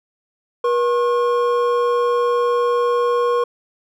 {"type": "tone pair together", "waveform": "triangle", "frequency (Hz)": [481.1, 1080], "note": ["B4", "C#6"], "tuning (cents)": [-45, -45], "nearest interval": "octave + major second", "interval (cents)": 1400, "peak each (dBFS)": [-14, -19], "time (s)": [0.64, 3.44], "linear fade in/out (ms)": 5, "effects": []}